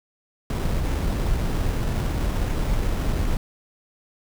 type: noise with sample-and-hold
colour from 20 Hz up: brown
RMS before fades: -23 dBFS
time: 0.5-3.37 s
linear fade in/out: 2 ms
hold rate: 4410 Hz
effects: none